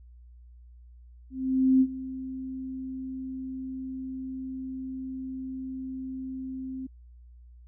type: tone with ADSR envelope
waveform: sine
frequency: 261.6 Hz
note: C4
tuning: in tune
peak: -16 dBFS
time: 1.3-6.87 s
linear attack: 510 ms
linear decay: 57 ms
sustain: -17 dB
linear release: 9 ms
effects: added 60 Hz sine -48 dBFS peak until 7.67 s